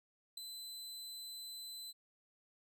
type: tone with ADSR envelope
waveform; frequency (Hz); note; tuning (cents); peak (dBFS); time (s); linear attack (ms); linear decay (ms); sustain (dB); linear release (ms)
sawtooth; 4030; B7; +34; -36; 0.37-1.93; 7; 3; -7; 30
effects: none